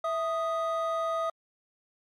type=tone pair together; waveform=triangle; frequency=657.5 / 1244.5 Hz; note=E5 / D#6; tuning=-5 / 0 cents; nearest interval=major seventh; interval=1105 cents; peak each=-27 / -28 dBFS; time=0.04-1.3 s; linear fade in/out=5 ms; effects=tanh soft clip ceiling -17 dBFS + MP3 96 kbps